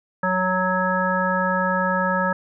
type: harmonic tone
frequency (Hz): 185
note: F#3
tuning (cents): 0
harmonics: 1 / 3 / 5 / 7 / 9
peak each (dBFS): -25 / -25 / -25 / -25 / -25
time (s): 0.23-2.33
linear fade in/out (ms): 5
effects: none